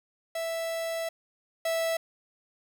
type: tone pair in turn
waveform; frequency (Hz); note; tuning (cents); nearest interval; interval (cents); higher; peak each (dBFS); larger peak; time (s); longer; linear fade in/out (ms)
45% pulse; 659.3 / 657; E5 / E5; 0 / -6; unison; 6; first; -30 / -26; second; 0.35-1.09 / 1.65-1.97; first; 5
effects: 9-bit